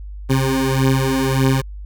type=beating tone pair; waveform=20% pulse; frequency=132.1 / 133.8 Hz; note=C3 / C3; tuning=+17 / +39 cents; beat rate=1.7 Hz; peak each=-14 / -12 dBFS; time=0.29-1.62 s; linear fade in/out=20 ms; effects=added 50 Hz sine -29 dBFS peak until 1.85 s